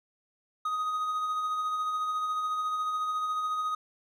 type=tone with tremolo; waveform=triangle; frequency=1250 Hz; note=D#6; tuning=8 cents sharp; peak=-25 dBFS; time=0.65-3.75 s; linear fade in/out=5 ms; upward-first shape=sine; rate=14 Hz; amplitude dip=30%; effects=none